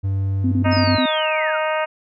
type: tone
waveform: triangle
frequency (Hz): 97.3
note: G2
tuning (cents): -12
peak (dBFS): -16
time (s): 0.03-0.98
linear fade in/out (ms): 20
type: tone bursts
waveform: sine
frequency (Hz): 256.5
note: C4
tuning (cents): -34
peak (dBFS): -17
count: 6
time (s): 0.44-1.059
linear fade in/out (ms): 5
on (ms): 79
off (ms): 29
type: harmonic tone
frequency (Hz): 311.1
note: D#4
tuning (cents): 0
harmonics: 2 / 3 / 4 / 5 / 6 / 7 / 8 / 9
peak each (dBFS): -21 / -25 / -27 / -29 / -31 / -32 / -33 / -34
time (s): 0.64-1.86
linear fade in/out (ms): 20
type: linear sweep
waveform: sine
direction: down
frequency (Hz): 5274 to 1300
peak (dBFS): -24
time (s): 0.71-1.58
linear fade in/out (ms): 20
effects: none